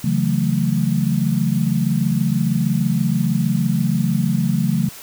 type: chord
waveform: sine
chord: F# minor seventh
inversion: second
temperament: equal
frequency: 138.59 / 164.81 / 185 / 220 Hz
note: C#3 / E3 / F#3 / A3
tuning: 0 / 0 / 0 / 0 cents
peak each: -21 dBFS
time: 0.04-4.89 s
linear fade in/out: 5 ms
effects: white hiss -38 dBFS RMS until 5.02 s